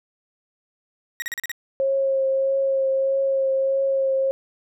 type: tone bursts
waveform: 40% pulse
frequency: 1895 Hz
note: A#6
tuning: 28 cents sharp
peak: -25 dBFS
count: 6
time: 1.2-1.516 s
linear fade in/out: 0 ms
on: 21 ms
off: 38 ms
type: tone with vibrato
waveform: sine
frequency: 539 Hz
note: C#5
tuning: 49 cents flat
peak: -18 dBFS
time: 1.8-4.31 s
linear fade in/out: 0 ms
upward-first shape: triangle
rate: 1.6 Hz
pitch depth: 18 cents each way
effects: none